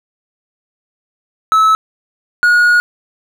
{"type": "tone pair in turn", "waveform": "triangle", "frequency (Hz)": [1300, 1445.3], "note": ["E6", "F#6"], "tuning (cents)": [-24, -41], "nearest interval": "major second", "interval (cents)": 183, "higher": "second", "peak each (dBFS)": -5, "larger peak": "neither", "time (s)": [[1.52, 1.75], [2.43, 2.8]], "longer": "second", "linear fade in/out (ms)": 0, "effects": []}